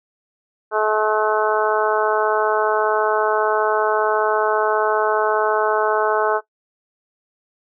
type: harmonic tone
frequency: 214.8 Hz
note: A3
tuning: 41 cents flat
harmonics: 2 / 3 / 4 / 5 / 6 / 7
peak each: -20 / -22 / -23 / -24 / -25 / -25 dBFS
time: 0.71-6.41 s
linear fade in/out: 50 ms
effects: noise-tail reverb RT60 0.1 s tail -18 dB re dry